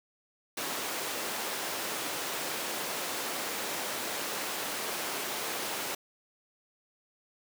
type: high-pass noise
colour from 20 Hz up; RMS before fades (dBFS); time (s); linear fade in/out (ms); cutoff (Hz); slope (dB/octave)
pink; -35; 0.57-5.95; 5; 370; 12
effects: none